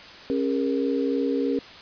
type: tone cluster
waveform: sine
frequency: 273.7 / 407.7 / 471 Hz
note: C#4 / G#4 / A#4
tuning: -22 / -32 / +18 cents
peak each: -24 / -28 / -27 dBFS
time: 0.3-1.59 s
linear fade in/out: 0 ms
effects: white hiss -43 dBFS RMS until 1.81 s + resampled to 11025 Hz